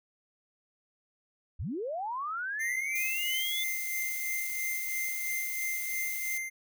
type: linear sweep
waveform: sine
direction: up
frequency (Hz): 47.01 to 3545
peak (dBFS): -32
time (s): 1.59-3.64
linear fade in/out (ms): 10
type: tone with tremolo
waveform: square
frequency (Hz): 2090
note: C7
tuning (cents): -2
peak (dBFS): -32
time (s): 2.59-6.5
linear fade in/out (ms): 20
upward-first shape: sine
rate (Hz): 3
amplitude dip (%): 45
type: noise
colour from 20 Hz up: violet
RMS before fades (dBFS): -37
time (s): 2.95-6.38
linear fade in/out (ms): 5
effects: none